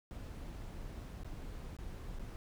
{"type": "noise with dropouts", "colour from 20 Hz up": "brown", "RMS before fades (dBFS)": -45, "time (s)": [0.11, 2.36], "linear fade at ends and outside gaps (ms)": 0, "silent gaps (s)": [[1.234, 1.246], [1.766, 1.787], [2.187, 2.195]], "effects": []}